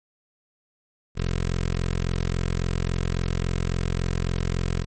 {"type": "tone with notch filter", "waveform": "15% pulse", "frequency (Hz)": 43.62, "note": "F1", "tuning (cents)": -1, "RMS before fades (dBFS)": -25, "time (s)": [1.15, 4.86], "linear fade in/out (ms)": 50, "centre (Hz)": 810, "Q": 1.7, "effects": ["MP3 32 kbps"]}